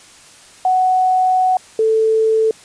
sine tone pair in turn, 743 / 441.8 Hz, F#5 / A4, +7 / +7 cents, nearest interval major sixth, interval 900 cents, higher first, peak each -11 dBFS, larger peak neither, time 0.65-1.57 / 1.79-2.51 s, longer first, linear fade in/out 2 ms, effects white hiss -43 dBFS RMS until 2.64 s + resampled to 22050 Hz

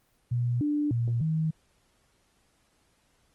sine tone with pitch steps, 120.9 / 295.3 / 117.6 / 158.5 Hz, B2 / D4 / A#2 / D#3, -36 / +10 / +16 / +32 cents, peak -24 dBFS, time 0.31-1.51 s, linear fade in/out 10 ms, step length 300 ms, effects pink hiss -68 dBFS RMS until 3.34 s + Opus 24 kbps

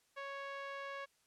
5% pulse tone with low-pass filter, 554.4 Hz, C#5, in tune, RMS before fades -45 dBFS, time 0.16-1.06 s, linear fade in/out 20 ms, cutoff 1600 Hz, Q 0.89, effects white hiss -74 dBFS RMS until 1.26 s + low-pass 10000 Hz 12 dB/octave

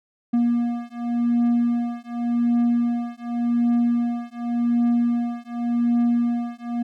triangle beating tone pair, 237.4 / 238.28 Hz, A#3 / A#3, +32 / +38 cents, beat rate 0.88 Hz, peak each -20 dBFS, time 0.33-6.83 s, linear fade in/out 10 ms, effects none

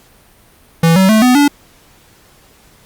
square tone with pitch steps, 165.3 / 189.88 / 218.1 / 250.5 / 287.8 Hz, E3 / F#3 / A3 / B3 / D4, +5 / +45 / -15 / +25 / -35 cents, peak -7 dBFS, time 0.83-1.48 s, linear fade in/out 5 ms, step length 130 ms, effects pink hiss -47 dBFS RMS until 2.85 s + Opus 48 kbps

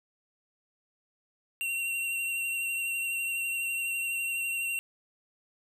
square tone with vibrato, 2742 Hz, F7, 32 cents flat, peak -30 dBFS, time 1.61-4.79 s, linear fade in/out 0 ms, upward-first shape triangle, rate 12 Hz, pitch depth 24 cents each way, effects none

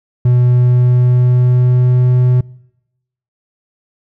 triangle tone with pitch glide, 123.47 to 125.19 Hz, B2 to B2, 0 to +24 cents, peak -5 dBFS, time 0.25-2.41 s, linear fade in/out 5 ms, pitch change +24 cents, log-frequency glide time 0.45-2.09 s, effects noise-tail reverb RT60 0.9 s tail -24 dB re dry

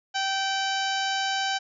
harmonic tone with a mistuned harmonic, 777 Hz, G5, 16 cents flat, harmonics 1 / 2 / 3 / 4 / 5 / 6 / 7 / 8 / 9, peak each -28 / -30 / -38 / -32 / -36 / -37 / -38 / -42 / -43 dBFS, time 0.14-1.59 s, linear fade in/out 20 ms, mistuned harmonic 4, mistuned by -36 cents, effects none

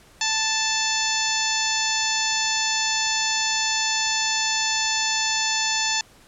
harmonic tone, 880 Hz, A5, in tune, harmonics 1 / 2 / 3 / 4 / 5 / 6 / 7 / 8, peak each -29 / -29 / -29 / -29 / -29 / -29 / -29 / -29 dBFS, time 0.21-6.01 s, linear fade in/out 2 ms, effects pink hiss -52 dBFS RMS until 6.27 s + low-pass 11000 Hz 12 dB/octave

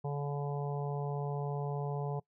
harmonic tone, 143.4 Hz, D3, 41 cents flat, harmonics 1 / 3 / 4 / 5 / 6 / 7, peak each -34 / -40 / -47 / -44 / -46 / -50 dBFS, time 0.04-2.2 s, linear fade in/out 10 ms, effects noise-tail reverb RT60 0.1 s tail -23 dB re dry

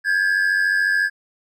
triangle tone pair together, 1606 / 1700 Hz, G6 / G#6, +41 / +40 cents, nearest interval minor second, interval 99 cents, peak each -16 dBFS, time 0.04-1.1 s, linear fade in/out 50 ms, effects tanh soft clip ceiling -11 dBFS

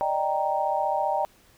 sine chord, Eb major seventh, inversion third, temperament equal, 587.3 / 622.3 / 784 / 932.3 Hz, D5 / Eb5 / G5 / Bb5, 0 / 0 / 0 / 0 cents, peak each -30 / -30 / -26 / -28 dBFS, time 0.01-1.25 s, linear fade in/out 0 ms, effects pink hiss -58 dBFS RMS until 1.57 s

